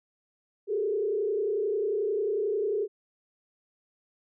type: tone with frequency modulation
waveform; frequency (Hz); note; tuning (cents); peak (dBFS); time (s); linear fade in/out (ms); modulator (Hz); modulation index
sine; 416.8; G#4; +6; -25; 0.67-2.88; 50; 31.2; 1.1
effects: none